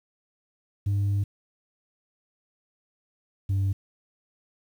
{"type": "tone pair in turn", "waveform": "sine", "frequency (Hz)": [100, 97.32], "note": ["G2", "G2"], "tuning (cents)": [35, -12], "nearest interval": "unison", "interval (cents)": 47, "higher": "first", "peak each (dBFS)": -19, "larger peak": "neither", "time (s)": [[0.86, 1.24], [3.49, 3.73]], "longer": "first", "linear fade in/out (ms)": 10, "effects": ["tanh soft clip ceiling -21 dBFS", "9-bit"]}